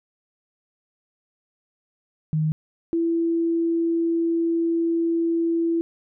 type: tone pair in turn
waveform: sine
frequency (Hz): 155.56 / 333.5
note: D#3 / E4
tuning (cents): 0 / +20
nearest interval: octave + minor second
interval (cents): 1320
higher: second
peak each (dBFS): -19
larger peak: neither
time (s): 2.33-2.52 / 2.93-5.81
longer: second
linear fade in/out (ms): 0
effects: none